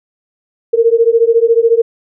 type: beating tone pair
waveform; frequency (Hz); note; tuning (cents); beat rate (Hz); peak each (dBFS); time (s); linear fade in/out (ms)
sine; 454.2 / 468.2; A#4 / A#4; -45 / +8; 14; -10; 0.73-1.82; 10
effects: none